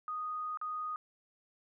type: tone with dropouts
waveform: sine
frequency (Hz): 1241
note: D#6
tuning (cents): -5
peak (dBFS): -35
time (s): 0.08-0.96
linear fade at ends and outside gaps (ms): 1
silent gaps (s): 0.573-0.614
effects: none